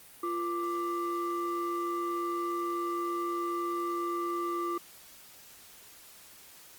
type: ring-modulated tone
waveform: triangle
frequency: 415.3 Hz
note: G#4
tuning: in tune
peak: -25 dBFS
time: 0.23-4.78 s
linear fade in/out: 5 ms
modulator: 761 Hz
effects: white hiss -53 dBFS RMS until 6.78 s + Opus 32 kbps